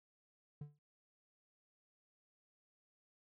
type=tone with exponential decay; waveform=triangle; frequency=146.83 Hz; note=D3; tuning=in tune; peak=-39 dBFS; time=0.61-0.79 s; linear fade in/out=5 ms; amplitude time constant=37 ms; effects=none